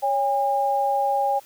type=tone pair together; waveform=sine; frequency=557.2 / 810 Hz; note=C#5 / G#5; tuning=+9 / -43 cents; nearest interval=tritone; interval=648 cents; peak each=-25 / -20 dBFS; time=0.02-1.4 s; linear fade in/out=20 ms; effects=white hiss -51 dBFS RMS until 1.45 s